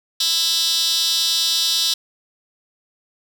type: tone with high-pass filter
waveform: 15% pulse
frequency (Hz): 329.6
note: E4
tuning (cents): 0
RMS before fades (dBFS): -19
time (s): 0.2-1.94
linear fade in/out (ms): 5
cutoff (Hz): 4200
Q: 9.9
effects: none